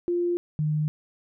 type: tone pair in turn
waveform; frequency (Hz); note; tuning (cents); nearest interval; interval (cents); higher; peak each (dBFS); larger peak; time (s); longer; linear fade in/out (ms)
sine; 349.2 / 152.35; F4 / D#3; 0 / -36; octave + major second; 1436; first; -22; neither; 0.08-0.37 / 0.59-0.88; neither; 0
effects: none